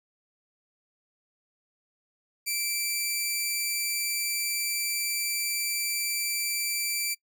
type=tone with amplitude modulation; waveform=10% pulse; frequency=2338 Hz; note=D7; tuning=8 cents flat; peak=-17 dBFS; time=2.46-7.15 s; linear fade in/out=20 ms; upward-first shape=sine; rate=216 Hz; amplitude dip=30%; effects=noise-tail reverb RT60 0.1 s tail -24 dB re dry